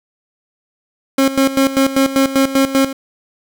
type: tone with tremolo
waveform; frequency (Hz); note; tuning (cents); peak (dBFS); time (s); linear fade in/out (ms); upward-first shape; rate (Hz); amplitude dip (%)
30% pulse; 270.2; C#4; -44; -7; 1.18-2.93; 5; square; 5.1; 75
effects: none